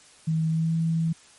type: tone with pitch glide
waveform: sine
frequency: 159.9 to 163.54 Hz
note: D#3 to E3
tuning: +48 to -13 cents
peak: -21 dBFS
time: 0.27-1.13 s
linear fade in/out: 10 ms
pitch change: +39 cents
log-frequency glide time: 0.46-0.73 s
effects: white hiss -53 dBFS RMS until 1.38 s + MP3 48 kbps